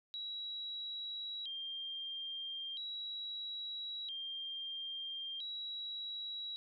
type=tone with vibrato; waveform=sine; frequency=3520 Hz; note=A7; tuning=in tune; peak=-40 dBFS; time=0.14-6.56 s; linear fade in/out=0 ms; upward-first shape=square; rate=0.38 Hz; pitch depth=170 cents each way; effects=none